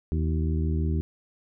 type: harmonic tone with a mistuned harmonic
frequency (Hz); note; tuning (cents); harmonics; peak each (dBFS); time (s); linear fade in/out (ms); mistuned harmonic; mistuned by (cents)
79.5; D#2; +38; 1 / 2 / 3 / 4 / 5; -24 / -30 / -34 / -36 / -38; 0.12-1.01; 0; 5; -61
effects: none